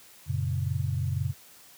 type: chord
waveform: sine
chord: F# major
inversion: none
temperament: equal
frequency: 92.5 / 116.54 / 138.59 Hz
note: F#2 / A#2 / C#3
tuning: 0 / 0 / 0 cents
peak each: -29 / -31 / -30 dBFS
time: 0.26-1.34 s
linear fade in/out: 50 ms
effects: white hiss -53 dBFS RMS until 1.77 s + high-pass 60 Hz 12 dB/octave